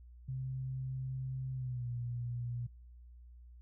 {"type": "tone with pitch glide", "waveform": "sine", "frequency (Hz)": [130.81, 120.65], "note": ["C3", "B2"], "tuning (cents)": [0, -40], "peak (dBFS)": -36, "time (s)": [0.28, 2.67], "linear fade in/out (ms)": 10, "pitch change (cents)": -140, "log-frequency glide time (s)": [1.53, 1.89], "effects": ["noise-tail reverb RT60 0.6 s tail -25 dB re dry", "added 60 Hz sine -52 dBFS peak until 3.61 s"]}